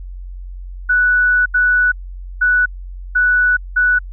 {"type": "tone bursts at uneven times", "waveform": "sine", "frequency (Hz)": 1480, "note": "F#6", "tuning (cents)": 0, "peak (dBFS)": -10, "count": 5, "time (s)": [[0.89, 1.46], [1.54, 1.92], [2.41, 2.66], [3.15, 3.57], [3.76, 3.99]], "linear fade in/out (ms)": 10, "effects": ["added 45 Hz sine -27 dBFS peak until 4.12 s"]}